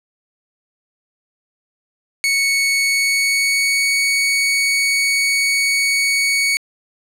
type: tone with pitch glide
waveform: sawtooth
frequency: 2217 to 2232 Hz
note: C#7 to C#7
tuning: 0 to +11 cents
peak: -11 dBFS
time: 2.24-6.57 s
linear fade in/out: 0 ms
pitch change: +11 cents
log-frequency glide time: 2.78-3.9 s
effects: low-pass 12000 Hz 12 dB/octave